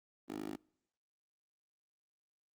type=tone with high-pass filter; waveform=10% pulse; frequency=51.91 Hz; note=G#1; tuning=in tune; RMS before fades=-43 dBFS; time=0.28-0.57 s; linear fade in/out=20 ms; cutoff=300 Hz; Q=2.9; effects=noise-tail reverb RT60 0.7 s tail -26 dB re dry + Opus 24 kbps